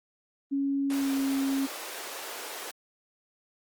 sine tone with pitch glide, 277.2 to 272 Hz, C#4 to C#4, 0 to -33 cents, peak -25 dBFS, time 0.51-1.67 s, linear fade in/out 20 ms, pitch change -33 cents, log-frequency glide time 0.95-1.12 s
pink high-pass noise, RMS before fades -39 dBFS, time 0.9-2.71 s, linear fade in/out 2 ms, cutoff 390 Hz, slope 24 dB/octave
effects Opus 32 kbps

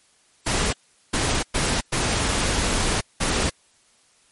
pink noise bursts at uneven times, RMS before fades -22 dBFS, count 5, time 0.46-0.73 / 1.13-1.43 / 1.54-1.81 / 1.92-3.01 / 3.2-3.5 s, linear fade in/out 10 ms, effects white hiss -59 dBFS RMS until 4.31 s + MP3 48 kbps

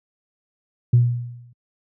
sine tone with exponential decay, 120.6 Hz, B2, 41 cents flat, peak -7 dBFS, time 0.93-1.53 s, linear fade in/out 5 ms, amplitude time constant 130 ms, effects tanh soft clip ceiling -5 dBFS + high-pass 80 Hz 12 dB/octave

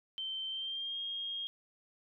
sine tone with pitch glide, 3109 to 3245 Hz, G7 to G#7, -15 to -41 cents, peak -36 dBFS, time 0.18-1.47 s, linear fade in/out 0 ms, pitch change +74 cents, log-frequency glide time 0.48-0.99 s, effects none

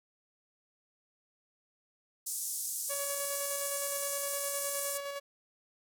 white band-pass noise, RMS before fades -37 dBFS, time 2.26-4.98 s, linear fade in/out 10 ms, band 6200 to 12000 Hz, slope 24 dB/octave
sawtooth tone with tremolo, 564 Hz, C#5, 30 cents sharp, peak -32 dBFS, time 2.89-5.2 s, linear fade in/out 20 ms, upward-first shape square, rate 9.7 Hz, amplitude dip 30%
effects none

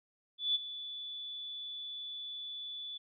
sine tone with ADSR envelope, 3463 Hz, A7, 28 cents flat, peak -26 dBFS, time 0.38-2.98 s, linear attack 170 ms, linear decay 23 ms, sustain -14 dB, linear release 12 ms, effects none

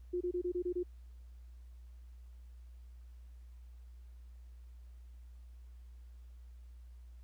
sine tone bursts, 356.4 Hz, F4, 35 cents sharp, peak -32 dBFS, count 7, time 0.13-0.833 s, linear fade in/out 10 ms, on 79 ms, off 25 ms, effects added 60 Hz sine -50 dBFS peak until 7.23 s + pink hiss -75 dBFS RMS until 7.23 s

